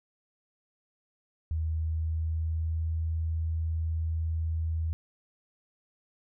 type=tone with pitch glide; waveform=sine; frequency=79.7 to 80.91 Hz; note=D#2 to E2; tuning=+42 to -32 cents; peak=-27 dBFS; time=1.51-4.93 s; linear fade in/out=0 ms; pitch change=+26 cents; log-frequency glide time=1.75-2.89 s; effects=none